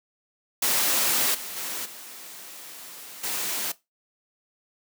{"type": "noise with level steps", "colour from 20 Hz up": "white", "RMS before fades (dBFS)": [-23, -36, -32, -42, -29], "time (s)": [0.62, 3.72], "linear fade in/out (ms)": 5, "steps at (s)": [1.34, 1.56, 1.85, 3.23], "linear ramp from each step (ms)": 10, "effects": ["noise-tail reverb RT60 0.2 s tail -18 dB re dry", "high-pass 200 Hz 12 dB/octave"]}